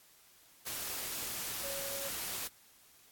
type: tone in noise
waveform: sine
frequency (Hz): 554.4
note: C#5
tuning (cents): 0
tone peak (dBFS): -42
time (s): 1.63-2.09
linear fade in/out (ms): 10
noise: white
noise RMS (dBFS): -39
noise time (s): 0.66-2.48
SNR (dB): -6
effects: white hiss -62 dBFS RMS until 3.11 s + AAC 64 kbps